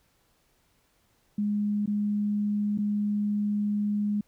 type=tone with dropouts; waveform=sine; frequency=207.1 Hz; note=G#3; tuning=5 cents flat; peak=-24 dBFS; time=1.38-4.21 s; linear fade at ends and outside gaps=5 ms; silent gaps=1.86-1.875 / 2.777-2.785 s; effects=pink hiss -68 dBFS RMS until 4.27 s